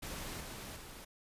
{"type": "noise with level steps", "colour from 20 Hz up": "pink", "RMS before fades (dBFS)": [-43, -46, -50], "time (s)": [0.02, 1.05], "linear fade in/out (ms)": 10, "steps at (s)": [0.4, 0.76], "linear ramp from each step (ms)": 5, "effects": ["resampled to 32000 Hz"]}